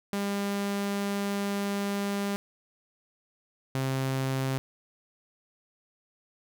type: tone pair in turn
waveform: sawtooth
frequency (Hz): 200.7 / 133.02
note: G3 / C3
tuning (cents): +41 / +29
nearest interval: perfect fifth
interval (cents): 712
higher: first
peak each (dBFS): -24 / -23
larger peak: second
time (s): 0.13-2.36 / 3.75-4.58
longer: first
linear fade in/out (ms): 0
effects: none